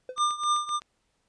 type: tone with exponential decay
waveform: triangle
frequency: 509 Hz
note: C5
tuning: 48 cents flat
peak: -28 dBFS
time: 0.09-0.21 s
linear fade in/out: 2 ms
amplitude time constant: 24 ms
type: tone with tremolo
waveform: square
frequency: 1200 Hz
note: D6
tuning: 37 cents sharp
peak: -21 dBFS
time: 0.16-0.8 s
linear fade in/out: 50 ms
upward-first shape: triangle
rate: 3.5 Hz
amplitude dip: 90%
type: click train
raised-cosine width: 0.2 ms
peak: -27 dBFS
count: 6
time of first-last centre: 0.18-0.819 s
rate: 7.82 Hz
effects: pink hiss -73 dBFS RMS until 1.28 s + resampled to 22050 Hz